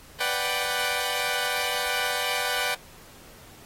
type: chord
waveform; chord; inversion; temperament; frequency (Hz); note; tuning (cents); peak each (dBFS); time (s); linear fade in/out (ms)
10% pulse; G major seventh; first; equal; 493.9 / 587.3 / 740 / 784; B4 / D5 / F#5 / G5; 0 / 0 / 0 / 0; -22; 0.2-2.75; 10
effects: pink hiss -50 dBFS RMS until 3.65 s + AAC 48 kbps